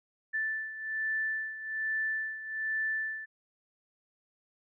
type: beating tone pair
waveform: sine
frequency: 1760 / 1761.2 Hz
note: A6 / A6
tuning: 0 / +1 cents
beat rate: 1.2 Hz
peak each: -32 / -37 dBFS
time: 0.33-3.26 s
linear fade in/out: 20 ms
effects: none